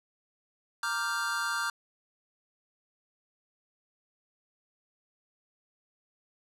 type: chord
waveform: square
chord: G minor seventh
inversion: first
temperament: equal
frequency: 932.3 / 1174.7 / 1396.9 / 1568 Hz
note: Bb5 / D6 / F6 / G6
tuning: 0 / 0 / 0 / 0 cents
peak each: -39 / -36 / -34 / -35 dBFS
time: 0.83-1.7 s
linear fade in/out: 2 ms
effects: low-pass 12000 Hz 12 dB/octave